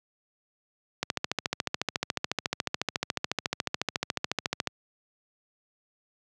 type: click train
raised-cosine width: 0.2 ms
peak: -9 dBFS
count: 52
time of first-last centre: 1.03-4.673 s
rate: 14 Hz
effects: high-pass 100 Hz 12 dB/octave